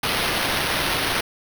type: noise with sample-and-hold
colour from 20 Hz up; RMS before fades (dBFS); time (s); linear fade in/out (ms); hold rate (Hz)
white; -23; 0.03-1.21; 5; 7350
effects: none